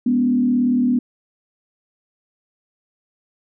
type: tone with frequency modulation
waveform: sine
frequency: 246.9 Hz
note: B3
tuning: in tune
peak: -14 dBFS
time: 0.06-0.99 s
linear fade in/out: 5 ms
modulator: 37.7 Hz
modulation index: 0.64
effects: none